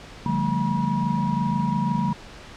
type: tone cluster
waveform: sine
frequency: 144.5 / 175.2 / 197.6 / 223.6 / 963 Hz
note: D3 / F3 / G3 / A3 / B5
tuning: -28 / +6 / +14 / +28 / -44 cents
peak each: -27 dBFS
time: 0.26-2.13 s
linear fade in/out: 2 ms
effects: pink hiss -42 dBFS RMS until 2.56 s + low-pass 5000 Hz 12 dB/octave